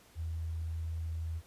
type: tone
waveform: sine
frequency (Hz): 81.5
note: E2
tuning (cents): -19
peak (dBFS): -34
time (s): 0.15-1.42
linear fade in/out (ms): 50
effects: pink hiss -61 dBFS RMS until 1.46 s + resampled to 32000 Hz